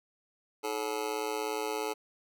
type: tone with amplitude modulation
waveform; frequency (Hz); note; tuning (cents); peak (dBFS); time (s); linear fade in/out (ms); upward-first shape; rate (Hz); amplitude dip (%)
25% pulse; 430.6; A4; -37; -24; 0.63-1.94; 20; sine; 117; 90
effects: none